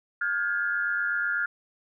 sine tone cluster, 1411 / 1607 / 1695 Hz, F6 / G6 / G#6, +17 / +43 / +35 cents, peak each -26 / -32 / -32 dBFS, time 0.21-1.46 s, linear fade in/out 5 ms, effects none

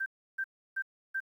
sine tone bursts, 1568 Hz, G6, in tune, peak -30 dBFS, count 4, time 0-1.204 s, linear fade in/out 10 ms, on 61 ms, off 320 ms, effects 11-bit

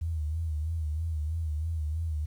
sine tone with vibrato, 79 Hz, D#2, 27 cents sharp, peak -28 dBFS, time 0.01-2.26 s, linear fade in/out 10 ms, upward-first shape sine, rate 3.1 Hz, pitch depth 85 cents each way, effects 10-bit

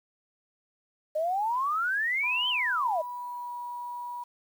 sine exponential two-way sweep, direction up then down, 600 to 3153 to 600 Hz, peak -25 dBFS, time 1.15-3.02 s, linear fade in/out 10 ms, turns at 2.49 s
sine tone with pitch glide, 991 to 968.9 Hz, B5 to B5, +6 to -33 cents, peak -34 dBFS, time 2.23-4.24 s, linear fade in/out 10 ms, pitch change -39 cents, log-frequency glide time 2.66-3.5 s
effects 9-bit

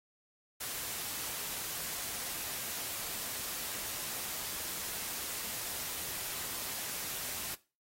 white noise, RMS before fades -39 dBFS, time 0.6-7.55 s, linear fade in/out 10 ms, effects noise-tail reverb RT60 0.3 s tail -18 dB re dry + AAC 48 kbps

